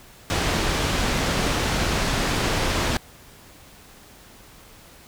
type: low-pass noise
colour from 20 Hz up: pink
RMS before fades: -23 dBFS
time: 0.3-2.97 s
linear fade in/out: 0 ms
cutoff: 6200 Hz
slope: 12 dB/octave
effects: pink hiss -48 dBFS RMS until 5.07 s